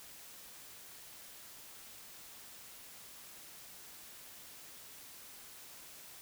silence, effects white hiss -53 dBFS RMS until 6.21 s

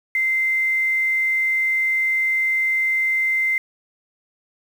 sine tone with quantisation, 2080 Hz, C7, 11 cents flat, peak -17 dBFS, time 0.15-3.58 s, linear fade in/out 2 ms, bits 7, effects none

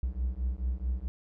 triangle beating tone pair, 60.2 / 64.8 Hz, B1 / C2, -44 / -16 cents, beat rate 4.6 Hz, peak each -30 dBFS, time 0.03-1.08 s, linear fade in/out 0 ms, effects none

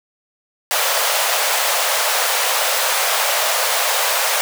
pink high-pass noise, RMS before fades -18 dBFS, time 0.71-4.41 s, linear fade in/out 0 ms, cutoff 520 Hz, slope 48 dB/octave, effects none

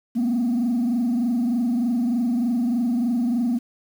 sine tone with frequency modulation, 240 Hz, B3, 49 cents flat, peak -17 dBFS, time 0.15-3.59 s, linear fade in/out 20 ms, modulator 23.3 Hz, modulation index 0.71, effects tanh soft clip ceiling -17 dBFS + 8-bit

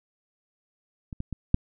clicks, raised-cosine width 5 ms, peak -24 / -19 / -20 / -6 dBFS, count 4, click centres 1.128 / 1.204 / 1.327 / 1.544 s, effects none

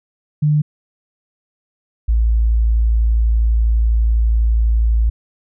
sine tone pair in turn, 150 / 56.06 Hz, D3 / A1, +37 / +33 cents, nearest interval octave + perfect fourth, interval 1704 cents, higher first, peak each -11 dBFS, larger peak neither, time 0.42-0.62 / 2.08-5.1 s, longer second, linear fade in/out 10 ms, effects none

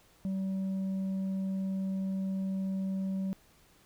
triangle tone with tanh clipping, 191.5 Hz, G3, 40 cents flat, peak -31 dBFS, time 0.25-3.33 s, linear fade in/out 0 ms, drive 8 dB, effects pink hiss -63 dBFS RMS until 3.85 s

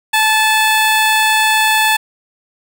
15% pulse tone, 871 Hz, A5, 18 cents flat, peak -4 dBFS, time 0.13-1.97 s, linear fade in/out 10 ms, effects none

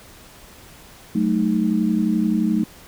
sine chord, D# diminished, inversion first, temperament equal with one note detuned, 188.45 / 220 / 311.1 Hz, F#3 / A3 / D#4, +32 / 0 / 0 cents, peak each -22 / -19 / -23 dBFS, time 1.15-2.64 s, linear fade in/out 5 ms, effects pink hiss -45 dBFS RMS until 2.87 s

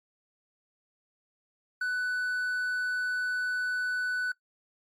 triangle tone, 1492 Hz, F#6, 14 cents sharp, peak -25 dBFS, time 1.81-4.32 s, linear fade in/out 5 ms, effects noise-tail reverb RT60 0.1 s tail -20 dB re dry + MP3 64 kbps

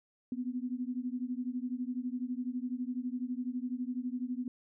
sine beating tone pair, 244.5 / 256.5 Hz, B3 / C4, -17 / -34 cents, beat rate 12 Hz, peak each -36 / -37 dBFS, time 0.32-4.48 s, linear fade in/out 2 ms, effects none

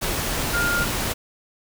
sine tone in noise, 1410 Hz, F6, 16 cents sharp, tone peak -21 dBFS, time 0.53-0.85 s, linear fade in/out 20 ms, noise pink, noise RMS -25 dBFS, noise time 0.01-1.14 s, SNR +1 dB, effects none

